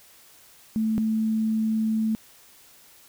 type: tone pair in turn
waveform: sine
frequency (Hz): 220 / 220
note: A3 / A3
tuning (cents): 0 / 0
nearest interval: unison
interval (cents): 0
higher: neither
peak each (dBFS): -21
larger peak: neither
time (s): 0.76-0.98 / 0.98-2.15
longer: second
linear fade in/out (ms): 0
effects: white hiss -53 dBFS RMS until 3.08 s